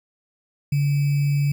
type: tone with sample-and-hold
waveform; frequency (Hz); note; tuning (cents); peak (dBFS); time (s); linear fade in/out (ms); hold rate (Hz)
sine; 142.9; D3; -47; -17; 0.72-1.52; 5; 2450
effects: none